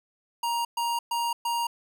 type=tone bursts; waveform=square; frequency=940 Hz; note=A#5; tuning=14 cents sharp; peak=-26 dBFS; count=4; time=0.43-1.67 s; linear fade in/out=5 ms; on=220 ms; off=120 ms; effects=none